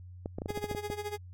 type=clicks; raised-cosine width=2 ms; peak=-22 dBFS; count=10; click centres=0.259 / 0.385 / 0.419 / 0.459 / 0.505 / 0.575 / 0.642 / 0.713 / 0.749 / 0.901 s
type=tone with tremolo; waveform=30% pulse; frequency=415.3 Hz; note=G#4; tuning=in tune; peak=-30 dBFS; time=0.48-1.18 s; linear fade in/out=20 ms; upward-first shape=sine; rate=14 Hz; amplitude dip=80%
effects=added 90 Hz sine -45 dBFS peak until 1.33 s